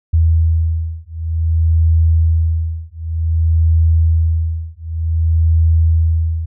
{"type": "beating tone pair", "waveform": "sine", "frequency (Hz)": [81.1, 81.64], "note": ["E2", "E2"], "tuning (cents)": [-28, -16], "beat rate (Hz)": 0.54, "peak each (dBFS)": -14, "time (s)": [0.13, 6.46], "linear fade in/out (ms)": 10, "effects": []}